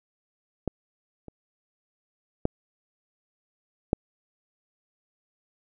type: clicks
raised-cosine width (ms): 2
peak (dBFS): -13 / -28 / -9 / -7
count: 4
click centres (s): 0.677 / 1.283 / 2.454 / 3.931
effects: none